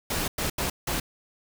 pink noise bursts at uneven times, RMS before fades -28 dBFS, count 4, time 0.1-0.28 / 0.38-0.5 / 0.58-0.7 / 0.87-1 s, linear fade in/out 5 ms, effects none

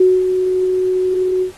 sine tone with ADSR envelope, 370 Hz, F#4, in tune, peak -6 dBFS, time 0-1.52 s, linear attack 6 ms, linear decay 220 ms, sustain -7 dB, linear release 100 ms, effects pink hiss -43 dBFS RMS until 1.57 s + AAC 32 kbps

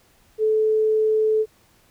sine tone, 434.6 Hz, A4, 21 cents flat, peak -16 dBFS, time 0.38-1.46 s, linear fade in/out 50 ms, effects pink hiss -58 dBFS RMS until 1.9 s

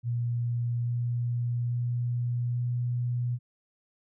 sine tone with pitch steps, 119.4 / 120.23 / 121.07 / 121.91 Hz, A#2 / B2 / B2 / B2, +42 / -46 / -34 / -22 cents, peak -26 dBFS, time 0.03-3.39 s, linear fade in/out 50 ms, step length 840 ms, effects none

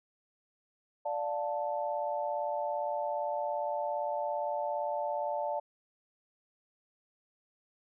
sine chord, D minor, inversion none, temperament just, 587.3 / 704.8 / 881 Hz, D5 / F5 / A5, 0 / +16 / +2 cents, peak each -34 / -37 / -35 dBFS, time 1.05-5.6 s, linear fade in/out 10 ms, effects none

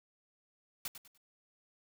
white noise with echo, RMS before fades -39 dBFS, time 0.85-0.88 s, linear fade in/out 2 ms, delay 99 ms, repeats 3, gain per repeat -10 dB, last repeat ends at 1.177 s, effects none

